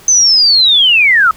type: linear sweep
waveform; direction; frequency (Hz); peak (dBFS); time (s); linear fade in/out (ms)
sine; down; 6230 to 1244.5; -5; 0.08-1.31; 2
effects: pink hiss -39 dBFS RMS until 1.36 s